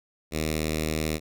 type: tone with notch filter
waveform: 5% pulse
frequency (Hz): 78.1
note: D#2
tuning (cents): +7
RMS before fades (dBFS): -28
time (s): 0.31-1.2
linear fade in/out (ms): 50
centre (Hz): 890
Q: 0.72
effects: none